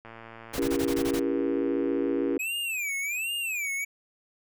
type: click train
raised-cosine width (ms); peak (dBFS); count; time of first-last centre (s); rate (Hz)
0.5; -29; 265; 0.05-2.366; 114
type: noise bursts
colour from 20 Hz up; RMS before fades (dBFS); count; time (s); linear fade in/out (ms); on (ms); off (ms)
pink; -34; 8; 0.53-1.198; 10; 66; 20
type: chord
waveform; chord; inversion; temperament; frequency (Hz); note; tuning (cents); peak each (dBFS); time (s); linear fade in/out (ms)
sine; C# diminished seventh; none; just; 277.2 / 332.6 / 399.1 / 479; C#4 / E4 / G4 / Bb4; 0 / +16 / +31 / +47; -28 / -30 / -30 / -32; 0.58-2.38; 2
type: tone with vibrato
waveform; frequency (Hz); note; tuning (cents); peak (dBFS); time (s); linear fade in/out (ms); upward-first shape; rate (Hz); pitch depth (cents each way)
square; 2489; D#7; 0; -29; 2.39-3.85; 10; sine; 1.3; 220
effects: none